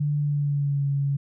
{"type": "tone with pitch glide", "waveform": "sine", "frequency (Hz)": [146.83, 140.12], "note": ["D3", "C#3"], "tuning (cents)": [0, 19], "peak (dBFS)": -21, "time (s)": [0, 1.17], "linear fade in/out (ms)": 10, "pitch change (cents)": -81, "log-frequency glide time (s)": [0.18, 0.87], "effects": []}